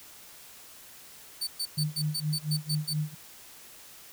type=tone bursts; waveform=sawtooth; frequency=4536 Hz; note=C#8; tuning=39 cents sharp; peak=-26 dBFS; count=9; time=1.41-2.937 s; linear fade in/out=10 ms; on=63 ms; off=120 ms
type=tone with tremolo; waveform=sine; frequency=152.1 Hz; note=D#3; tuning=39 cents flat; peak=-25 dBFS; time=1.77-3.15 s; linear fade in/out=10 ms; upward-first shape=sine; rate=4.3 Hz; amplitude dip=95%
effects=white hiss -50 dBFS RMS until 4.12 s